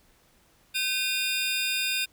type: tone cluster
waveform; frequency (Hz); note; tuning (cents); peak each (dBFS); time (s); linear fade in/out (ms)
square; 1541 / 2461 / 2737 / 3641 / 4908; G6 / D#7 / F7 / A#7 / D#8; -30 / -20 / -36 / -41 / -25; -37 / -31 / -34 / -31 / -34; 0.74-2.06; 20
effects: pink hiss -62 dBFS RMS until 2.12 s